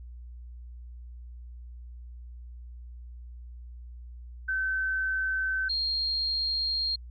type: tone pair in turn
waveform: sine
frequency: 1534 / 4225 Hz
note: G6 / C8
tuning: -38 / +16 cents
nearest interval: octave + tritone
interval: 1754 cents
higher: second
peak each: -26 dBFS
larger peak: neither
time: 4.48-5.69 / 5.69-6.96 s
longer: second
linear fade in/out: 10 ms
effects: added 60 Hz sine -41 dBFS peak until 7.1 s